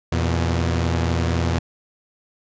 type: tone pair together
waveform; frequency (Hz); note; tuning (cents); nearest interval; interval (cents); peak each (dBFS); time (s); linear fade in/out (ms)
sawtooth; 83.8 / 119.96; E2 / B2; +29 / -50; tritone; 621; -16 / -20; 0.12-1.59; 5
effects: resampled to 16000 Hz